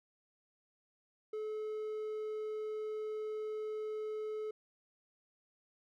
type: tone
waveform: triangle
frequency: 430.3 Hz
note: A4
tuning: 39 cents flat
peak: -35 dBFS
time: 1.33-4.51 s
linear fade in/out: 5 ms
effects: none